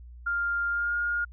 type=tone with pitch glide; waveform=sine; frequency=1400 to 1422 Hz; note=F6 to F6; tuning=+4 to +31 cents; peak=-25 dBFS; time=0.26-1.25 s; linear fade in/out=10 ms; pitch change=+27 cents; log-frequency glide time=0.7-0.95 s; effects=added 60 Hz sine -43 dBFS peak until 1.32 s